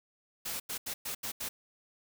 white noise bursts at uneven times, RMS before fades -37 dBFS, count 6, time 0.45-0.6 / 0.69-0.78 / 0.86-0.94 / 1.05-1.15 / 1.23-1.32 / 1.4-1.49 s, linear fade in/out 10 ms, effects none

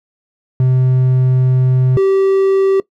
triangle tone pair in turn, 128.6 / 387.5 Hz, C3 / G4, -30 / -20 cents, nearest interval octave + perfect fifth, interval 1910 cents, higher second, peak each -7 dBFS, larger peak neither, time 0.6-1.97 / 1.97-2.8 s, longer first, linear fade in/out 2 ms, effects noise-tail reverb RT60 0.1 s tail -19 dB re dry

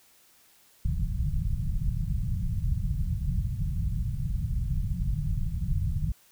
pink low-pass noise, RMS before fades -28 dBFS, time 0.85-6.12 s, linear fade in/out 5 ms, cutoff 170 Hz, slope 48 dB/octave, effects white hiss -60 dBFS RMS until 6.31 s

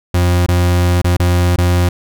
40% pulse tone with dropouts, 88.4 Hz, F2, 22 cents sharp, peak -9 dBFS, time 0.14-1.89 s, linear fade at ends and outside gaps 5 ms, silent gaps 0.463-0.485 / 1.017-1.044 / 1.169-1.197 / 1.561-1.582 s, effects none

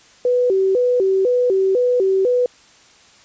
sine tone with vibrato, 435.3 Hz, A4, 19 cents flat, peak -13 dBFS, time 0.25-2.46 s, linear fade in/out 2 ms, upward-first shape square, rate 2 Hz, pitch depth 220 cents each way, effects white hiss -49 dBFS RMS until 3.24 s + resampled to 16000 Hz

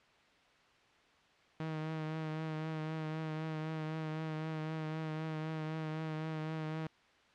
sawtooth tone with vibrato, 157.3 Hz, D#3, 19 cents sharp, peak -33 dBFS, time 1.6-6.87 s, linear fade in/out 2 ms, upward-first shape triangle, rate 3.9 Hz, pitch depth 30 cents each way, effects white hiss -65 dBFS RMS until 7.34 s + low-pass 3000 Hz 12 dB/octave

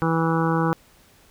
harmonic tone, 163.6 Hz, E3, 13 cents flat, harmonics 1 / 2 / 3 / 5 / 6 / 7 / 8 / 9, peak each -22 / -25 / -27 / -29 / -30 / -30 / -31 / -32 dBFS, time 0.02-0.73 s, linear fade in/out 0 ms, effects pink hiss -55 dBFS RMS until 1.3 s

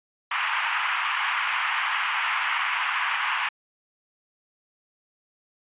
pink band-pass noise, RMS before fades -26 dBFS, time 0.31-3.49 s, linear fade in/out 5 ms, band 910 to 3000 Hz, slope 48 dB/octave, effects resampled to 8000 Hz

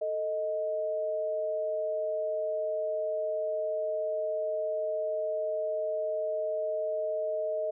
sine tone pair together, 441.6 / 624.5 Hz, A4 / D#5, +6 / +6 cents, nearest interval tritone, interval 600 cents, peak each -36 / -29 dBFS, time 0.01-7.71 s, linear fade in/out 10 ms, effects none

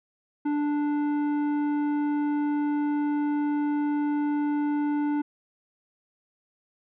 sine tone with tanh clipping, 293.7 Hz, D4, in tune, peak -25 dBFS, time 0.45-5.22 s, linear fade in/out 10 ms, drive 11 dB, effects none

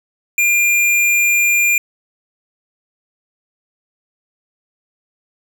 square tone, 2400 Hz, D7, 37 cents sharp, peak -12 dBFS, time 0.38-1.78 s, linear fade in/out 2 ms, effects none

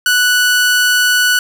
sawtooth tone, 1480 Hz, F#6, in tune, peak -6 dBFS, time 0.06-1.39 s, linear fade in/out 2 ms, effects none

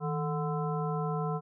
harmonic tone with a mistuned harmonic, 146.83 Hz, D3, in tune, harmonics 1 / 3 / 5 / 7 / 9, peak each -31 / -36 / -38 / -39 / -41 dBFS, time 0-1.41 s, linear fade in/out 50 ms, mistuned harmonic 1, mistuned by +140 cents, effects none

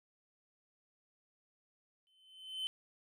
triangle tone with exponential growth, 3061 Hz, G7, 42 cents flat, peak -32 dBFS, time 2.07-2.67 s, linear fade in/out 0 ms, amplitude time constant 130 ms, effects none

